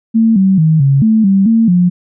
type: tone with pitch steps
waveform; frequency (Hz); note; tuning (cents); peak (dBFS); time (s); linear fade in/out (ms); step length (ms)
sine; 225.1 / 191.4 / 158.3 / 137.7 / 220 / 194.5 / 226.4 / 178; A3 / G3 / D#3 / C#3 / A3 / G3 / A3 / F3; +40 / -41 / +30 / -11 / 0 / -13 / +50 / +33; -6; 0.14-1.9; 20; 220
effects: none